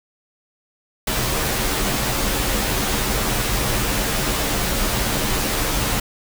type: noise with comb filter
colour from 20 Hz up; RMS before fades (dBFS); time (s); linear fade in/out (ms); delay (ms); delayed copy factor
pink; -21; 1.07-6; 5; 12; -0.7
effects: none